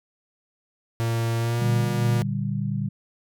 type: tone with pitch glide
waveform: 45% pulse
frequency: 115.4 to 119.26 Hz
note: A#2 to A#2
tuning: -17 to +40 cents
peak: -22 dBFS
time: 1-2.22 s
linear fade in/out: 0 ms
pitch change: +57 cents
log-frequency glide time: 1.39-1.62 s
type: chord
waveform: sine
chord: G minor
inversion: first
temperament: equal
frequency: 116.54 / 146.83 / 196 Hz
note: Bb2 / D3 / G3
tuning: 0 / 0 / 0 cents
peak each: -28 dBFS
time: 1.6-2.89 s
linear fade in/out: 10 ms
effects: none